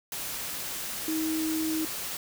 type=tone in noise; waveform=sine; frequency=316.8 Hz; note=D#4; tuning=31 cents sharp; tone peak=-27 dBFS; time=1.08-1.85 s; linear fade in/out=2 ms; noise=white; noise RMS=-35 dBFS; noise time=0.12-2.17 s; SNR=+5 dB; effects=none